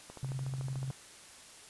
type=click train; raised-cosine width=1 ms; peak=-32 dBFS; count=12; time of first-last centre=0.1-0.903 s; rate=13.7 Hz
type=tone with tremolo; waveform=sine; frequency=132.6 Hz; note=C3; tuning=23 cents sharp; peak=-33 dBFS; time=0.23-0.91 s; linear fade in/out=0 ms; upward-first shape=square; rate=17 Hz; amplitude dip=35%
effects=white hiss -53 dBFS RMS until 1.69 s + resampled to 24000 Hz